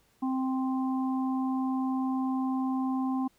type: harmonic tone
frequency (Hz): 261.6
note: C4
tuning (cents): 0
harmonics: 1 / 3 / 4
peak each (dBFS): -27 / -37 / -39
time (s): 0.22-3.28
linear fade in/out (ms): 10
effects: pink hiss -67 dBFS RMS until 3.38 s